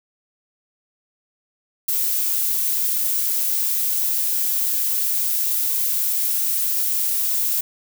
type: noise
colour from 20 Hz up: violet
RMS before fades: -21 dBFS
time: 1.88-7.61 s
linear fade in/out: 5 ms
effects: none